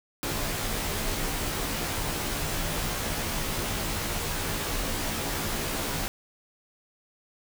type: noise with comb filter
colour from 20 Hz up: pink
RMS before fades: -30 dBFS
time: 0.23-6.08 s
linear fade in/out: 0 ms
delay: 16 ms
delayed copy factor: -1
effects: none